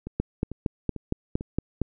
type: two click trains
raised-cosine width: 3 ms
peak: -21 / -11 dBFS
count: 4 / 8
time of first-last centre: 0.07-1.409 / 0.2-1.817 s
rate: 2.24 / 4.33 Hz
effects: none